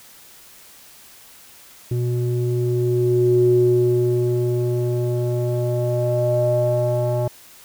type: tone with low-pass filter sweep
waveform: square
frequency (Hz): 121.6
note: B2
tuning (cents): -26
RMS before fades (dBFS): -19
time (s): 1.91-7.28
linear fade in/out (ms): 5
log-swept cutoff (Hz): 280 to 700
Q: 7.7
effects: white hiss -46 dBFS RMS until 7.64 s

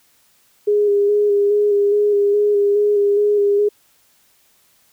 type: tone with vibrato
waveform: sine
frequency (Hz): 410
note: G#4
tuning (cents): -22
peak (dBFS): -12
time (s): 0.67-3.69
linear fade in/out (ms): 10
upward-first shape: square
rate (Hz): 2.4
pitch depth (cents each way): 20
effects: white hiss -57 dBFS RMS until 4.92 s

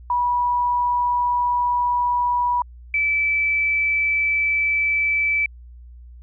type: tone pair in turn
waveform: sine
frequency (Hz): 975 / 2313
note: B5 / D7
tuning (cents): -23 / -27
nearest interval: octave + minor third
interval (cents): 1496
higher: second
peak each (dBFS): -17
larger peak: neither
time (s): 0.1-2.62 / 2.94-5.46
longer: neither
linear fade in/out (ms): 2
effects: added 60 Hz sine -39 dBFS peak until 6.22 s

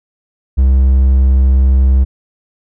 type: tone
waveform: triangle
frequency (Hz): 65.8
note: C2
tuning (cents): +10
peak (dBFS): -4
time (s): 0.57-2.05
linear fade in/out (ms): 20
effects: none

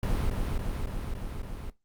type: noise with echo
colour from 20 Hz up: brown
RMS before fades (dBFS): -27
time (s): 0.03-0.3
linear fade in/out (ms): 2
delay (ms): 280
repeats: 5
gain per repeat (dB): -2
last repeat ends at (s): 1.7
effects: noise-tail reverb RT60 0.2 s tail -18 dB re dry + Opus 48 kbps

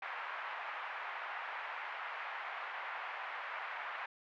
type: band-pass noise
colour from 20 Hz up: pink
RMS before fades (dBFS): -43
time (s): 0.02-4.06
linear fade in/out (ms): 5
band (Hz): 810 to 2300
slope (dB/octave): 24
effects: none

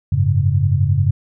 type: chord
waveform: sine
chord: F# suspended second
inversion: none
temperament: equal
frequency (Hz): 92.5 / 103.83 / 138.59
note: F#2 / G#2 / C#3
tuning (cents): 0 / 0 / 0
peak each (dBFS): -17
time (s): 0.12-1.11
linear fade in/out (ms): 5
effects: none

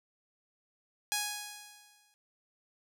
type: tone with exponential decay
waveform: 5% pulse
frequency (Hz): 830.6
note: G#5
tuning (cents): 0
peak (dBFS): -17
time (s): 1.12-2.14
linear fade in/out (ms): 0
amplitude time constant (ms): 220
effects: none

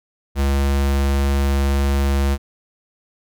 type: tone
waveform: square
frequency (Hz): 69.3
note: C#2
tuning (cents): 0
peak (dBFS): -16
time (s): 0.35-2.38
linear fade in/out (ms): 50
effects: none

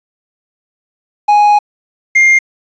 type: tone pair in turn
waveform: triangle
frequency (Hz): 830.6 / 2115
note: G#5 / C7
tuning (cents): 0 / +18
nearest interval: octave + major third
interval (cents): 1618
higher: second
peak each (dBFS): -3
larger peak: neither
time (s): 1.28-1.59 / 2.15-2.39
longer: first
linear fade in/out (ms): 10
effects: resampled to 16000 Hz + 7-bit

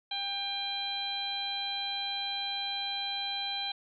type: harmonic tone with a mistuned harmonic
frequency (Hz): 800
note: G5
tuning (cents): +35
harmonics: 1 / 2 / 3 / 4 / 5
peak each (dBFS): -39 / -47 / -42 / -37 / -35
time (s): 0.11-3.72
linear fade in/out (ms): 5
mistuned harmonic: 2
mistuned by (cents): -20
effects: none

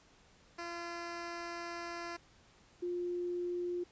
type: tone pair in turn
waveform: 10% pulse / sine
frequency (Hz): 342.4 / 352.8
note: F4 / F4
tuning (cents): -34 / +18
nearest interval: minor second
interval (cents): 52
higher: second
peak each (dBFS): -32 / -34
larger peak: first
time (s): 0.58-2.17 / 2.82-3.84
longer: first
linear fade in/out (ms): 10
effects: pink hiss -64 dBFS RMS until 3.91 s + resampled to 16000 Hz

